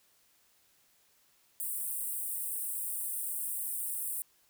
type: high-pass noise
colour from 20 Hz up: pink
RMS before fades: -36 dBFS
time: 1.6-4.22 s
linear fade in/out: 0 ms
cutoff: 8300 Hz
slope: 96 dB/octave
effects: white hiss -68 dBFS RMS until 4.49 s